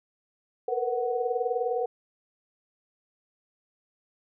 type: tone cluster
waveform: sine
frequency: 459.1 / 479.5 / 498.6 / 743 Hz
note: A#4 / A#4 / B4 / F#5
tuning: -26 / +49 / +16 / +7 cents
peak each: -31 dBFS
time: 0.68-1.86 s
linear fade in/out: 5 ms
effects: none